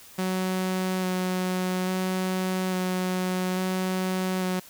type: tone with vibrato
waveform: sawtooth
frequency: 185 Hz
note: F#3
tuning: in tune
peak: -21 dBFS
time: 0.18-4.6 s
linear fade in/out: 10 ms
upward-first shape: square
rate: 0.59 Hz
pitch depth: 10 cents each way
effects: white hiss -49 dBFS RMS until 4.69 s